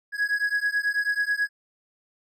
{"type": "beating tone pair", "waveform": "triangle", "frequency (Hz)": [1661.2, 1670.4], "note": ["G#6", "G#6"], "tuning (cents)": [0, 10], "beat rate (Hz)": 9.2, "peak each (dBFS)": [-24, -24], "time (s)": [0.12, 1.49], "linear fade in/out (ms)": 50, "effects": []}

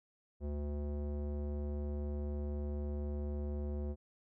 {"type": "tone with low-pass filter", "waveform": "square", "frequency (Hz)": 73, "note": "D2", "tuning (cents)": -10, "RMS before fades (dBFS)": -38, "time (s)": [0.4, 3.96], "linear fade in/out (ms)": 50, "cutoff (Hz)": 490, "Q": 1.5, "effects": []}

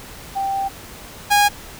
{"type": "tone pair in turn", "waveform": ["sine", "sawtooth"], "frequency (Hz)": [784, 820.9], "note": ["G5", "G#5"], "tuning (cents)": [0, -20], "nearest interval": "minor second", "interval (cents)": 80, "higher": "second", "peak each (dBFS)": [-19, -8], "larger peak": "second", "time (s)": [[0.35, 0.69], [1.3, 1.49]], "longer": "first", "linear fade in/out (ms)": 20, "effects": ["pink hiss -38 dBFS RMS until 1.79 s"]}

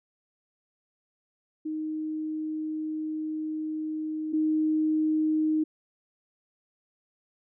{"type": "tone pair in turn", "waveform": "sine", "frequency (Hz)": [311.1, 311.1], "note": ["D#4", "D#4"], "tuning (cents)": [0, 0], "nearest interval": "unison", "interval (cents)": 0, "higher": "neither", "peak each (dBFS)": [-29, -22], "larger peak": "second", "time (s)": [[1.65, 4.33], [4.33, 5.64]], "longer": "first", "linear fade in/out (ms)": 10, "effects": []}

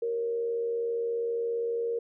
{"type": "tone with frequency modulation", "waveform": "sine", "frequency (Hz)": 466.2, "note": "A#4", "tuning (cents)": 0, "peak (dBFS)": -27, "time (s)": [0.02, 1.99], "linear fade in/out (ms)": 5, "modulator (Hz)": 82.2, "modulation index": 0.34, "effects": []}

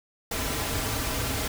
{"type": "noise with comb filter", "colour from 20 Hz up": "pink", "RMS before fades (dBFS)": -29, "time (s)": [0.31, 1.48], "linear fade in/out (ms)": 5, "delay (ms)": 5.5, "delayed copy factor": -0.5, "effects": []}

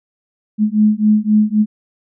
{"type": "beating tone pair", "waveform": "sine", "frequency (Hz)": [210.9, 214.7], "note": ["G#3", "A3"], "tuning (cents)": [27, -42], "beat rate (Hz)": 3.8, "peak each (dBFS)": -13, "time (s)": [0.58, 1.66], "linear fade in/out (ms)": 50, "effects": []}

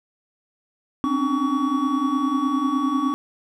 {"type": "tone cluster", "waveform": "triangle", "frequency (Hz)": [261.4, 271.3, 297.9, 1130], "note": ["C4", "C#4", "D4", "C#6"], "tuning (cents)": [-1, -37, 25, 33], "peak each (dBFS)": -23, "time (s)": [1.04, 3.14], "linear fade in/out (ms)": 0, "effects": []}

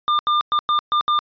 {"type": "tone bursts at uneven times", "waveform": "square", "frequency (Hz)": 1201, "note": "D6", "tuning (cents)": 38, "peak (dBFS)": -16, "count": 6, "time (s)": [[0.08, 0.19], [0.27, 0.41], [0.52, 0.59], [0.69, 0.79], [0.92, 1.01], [1.08, 1.19]], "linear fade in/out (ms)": 0, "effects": ["resampled to 11025 Hz"]}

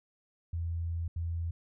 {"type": "tone bursts at uneven times", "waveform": "sine", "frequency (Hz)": 84, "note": "E2", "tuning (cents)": 33, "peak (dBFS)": -31, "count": 2, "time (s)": [[0.53, 1.08], [1.16, 1.51]], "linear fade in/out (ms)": 5, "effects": []}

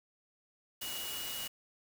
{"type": "tone in noise", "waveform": "sine", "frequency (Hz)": 2907, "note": "F#7", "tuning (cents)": -31, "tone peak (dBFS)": -42, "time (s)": [0.81, 1.48], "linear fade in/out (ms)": 10, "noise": "white", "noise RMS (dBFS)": -41, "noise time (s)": [0.81, 1.48], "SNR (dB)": -4, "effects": []}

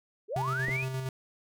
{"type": "linear sweep", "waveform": "sine", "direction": "up", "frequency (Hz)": [367.9, 2637], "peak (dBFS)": -30, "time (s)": [0.28, 0.86], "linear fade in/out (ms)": 50}
{"type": "tone with tremolo", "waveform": "square", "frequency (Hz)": 131.2, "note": "C3", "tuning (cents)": 5, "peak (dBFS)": -31, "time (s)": [0.36, 1.09], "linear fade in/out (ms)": 2, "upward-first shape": "square", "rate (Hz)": 8.6, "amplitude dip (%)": 35}
{"type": "clicks", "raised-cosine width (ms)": 2, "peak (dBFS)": [-23, -26], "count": 2, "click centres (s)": [0.684, 0.694]}
{"effects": []}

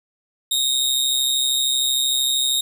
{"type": "tone with amplitude modulation", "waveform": "sawtooth", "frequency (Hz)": 3729, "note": "A#7", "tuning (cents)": 0, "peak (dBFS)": -12, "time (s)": [0.51, 2.61], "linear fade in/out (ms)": 5, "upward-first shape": "sine", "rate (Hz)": 133, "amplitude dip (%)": 60, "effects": []}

